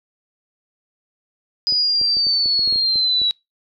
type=linear sweep; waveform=sine; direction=down; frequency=4972 to 3886 Hz; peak=-15 dBFS; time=1.67-3.31 s; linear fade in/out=0 ms
type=clicks; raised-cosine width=2 ms; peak=-23 dBFS; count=11; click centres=1.724 / 2.014 / 2.169 / 2.268 / 2.459 / 2.593 / 2.676 / 2.726 / 2.759 / 2.958 / 3.217 s
effects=noise-tail reverb RT60 0.2 s tail -24 dB re dry

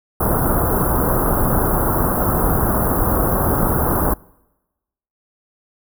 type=band-stop noise; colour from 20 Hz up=pink; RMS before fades=-17 dBFS; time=0.2-4.14 s; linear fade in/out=5 ms; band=1400 to 11000 Hz; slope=48 dB/octave; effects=noise-tail reverb RT60 1.0 s tail -25 dB re dry

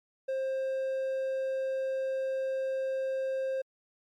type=tone; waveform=triangle; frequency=530 Hz; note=C5; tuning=22 cents sharp; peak=-27 dBFS; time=0.28-3.62 s; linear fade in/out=10 ms; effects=MP3 64 kbps

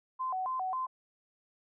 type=tone with vibrato; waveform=sine; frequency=880 Hz; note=A5; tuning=in tune; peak=-31 dBFS; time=0.19-0.87 s; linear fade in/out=20 ms; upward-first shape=square; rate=3.7 Hz; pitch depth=280 cents each way; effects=none

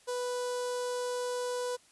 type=tone with notch filter; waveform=sawtooth; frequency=493.9 Hz; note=B4; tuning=in tune; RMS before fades=-34 dBFS; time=0.07-1.77 s; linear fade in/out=20 ms; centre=2200 Hz; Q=0.79; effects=white hiss -62 dBFS RMS until 1.91 s + resampled to 24000 Hz

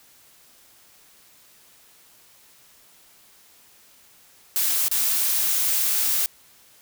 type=noise with dropouts; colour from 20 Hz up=blue; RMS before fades=-22 dBFS; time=4.56-6.26 s; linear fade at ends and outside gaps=0 ms; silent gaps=4.882-4.914 s; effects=white hiss -54 dBFS RMS until 6.81 s

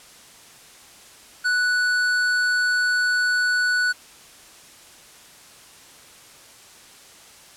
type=tone with tanh clipping; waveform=triangle; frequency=1480 Hz; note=F#6; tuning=in tune; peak=-20 dBFS; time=1.44-3.93 s; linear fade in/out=20 ms; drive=17 dB; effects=white hiss -47 dBFS RMS until 7.56 s + low-pass 10000 Hz 12 dB/octave

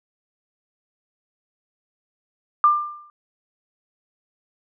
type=tone with exponential decay; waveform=sine; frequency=1193 Hz; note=D6; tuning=27 cents sharp; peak=-9 dBFS; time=2.64-3.1 s; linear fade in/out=1 ms; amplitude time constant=100 ms; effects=none

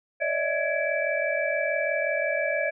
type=tone cluster; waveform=sine; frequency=569 / 608 / 654 / 1672 / 2317 Hz; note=C#5 / D#5 / E5 / G#6 / D7; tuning=+45 / -40 / -14 / +11 / -24 cents; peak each=-30 dBFS; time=0.2-2.71 s; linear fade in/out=20 ms; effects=none

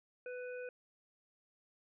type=harmonic tone; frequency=497.4 Hz; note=B4; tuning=12 cents sharp; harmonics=1 / 3 / 5; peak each=-42 / -50 / -54 dBFS; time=0.26-0.69 s; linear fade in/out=2 ms; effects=none

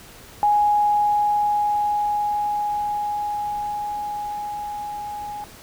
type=tone with level ramp; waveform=sine; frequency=830.6 Hz; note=G#5; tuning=in tune; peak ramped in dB=-14 to -29 dBFS; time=0.43-5.44 s; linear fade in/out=0 ms; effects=pink hiss -44 dBFS RMS until 5.62 s

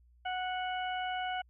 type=harmonic tone; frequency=737 Hz; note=F#5; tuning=7 cents flat; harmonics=1 / 2 / 3 / 4; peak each=-34 / -40 / -45 / -43 dBFS; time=0.25-1.42 s; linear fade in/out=10 ms; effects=added 60 Hz sine -60 dBFS peak until 1.49 s

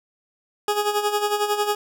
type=tone with tremolo; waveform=20% pulse; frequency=415.3 Hz; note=G#4; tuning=in tune; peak=-13 dBFS; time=0.68-1.75 s; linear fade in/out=2 ms; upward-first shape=sine; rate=11 Hz; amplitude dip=65%; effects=none

